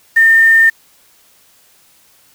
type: tone with quantisation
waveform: sine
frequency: 1812 Hz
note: A#6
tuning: 50 cents flat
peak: -5 dBFS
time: 0.16-0.7 s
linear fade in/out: 10 ms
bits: 5
effects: white hiss -50 dBFS RMS until 2.34 s